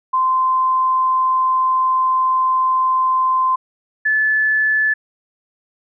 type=tone pair in turn; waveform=sine; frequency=1037 / 1733.5 Hz; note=C6 / A6; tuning=-16 / -26 cents; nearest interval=major sixth; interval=890 cents; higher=second; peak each=-13 dBFS; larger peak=neither; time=0.13-3.56 / 4.05-4.94 s; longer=first; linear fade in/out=10 ms; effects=none